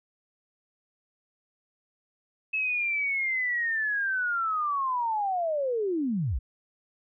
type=linear sweep; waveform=sine; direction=down; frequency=2601 to 45.1 Hz; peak=-25 dBFS; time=2.53-6.39 s; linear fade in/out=10 ms; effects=none